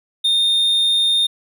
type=tone; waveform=triangle; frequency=3652 Hz; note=A#7; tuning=36 cents flat; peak=-12 dBFS; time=0.24-1.27 s; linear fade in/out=10 ms; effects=none